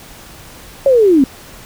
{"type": "linear sweep", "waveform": "sine", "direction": "down", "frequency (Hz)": [563, 251.3], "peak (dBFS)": -6, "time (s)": [0.86, 1.24], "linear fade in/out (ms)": 2, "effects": ["pink hiss -37 dBFS RMS until 1.65 s"]}